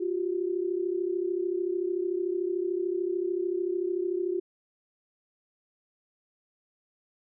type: tone pair together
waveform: sine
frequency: 352.2 / 385.7 Hz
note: F4 / G4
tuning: +15 / -28 cents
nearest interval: major second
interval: 157 cents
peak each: -28 / -31 dBFS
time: 0-4.4 s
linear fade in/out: 10 ms
effects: none